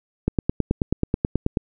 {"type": "click train", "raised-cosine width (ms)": 3, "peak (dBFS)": -6, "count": 13, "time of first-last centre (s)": [0.28, 1.572], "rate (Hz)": 9.29, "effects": []}